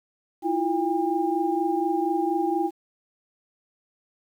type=tone cluster; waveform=sine; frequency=323.5 / 347.7 / 804 Hz; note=E4 / F4 / G5; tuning=-32 / -8 / +44 cents; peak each=-26 dBFS; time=0.42-2.71 s; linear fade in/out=50 ms; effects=9-bit